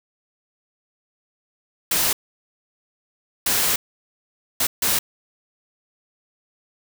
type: noise bursts at uneven times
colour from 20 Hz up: white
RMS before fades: -20 dBFS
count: 4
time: 1.91-2.13 / 3.46-3.76 / 4.6-4.67 / 4.82-4.99 s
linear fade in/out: 5 ms
effects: none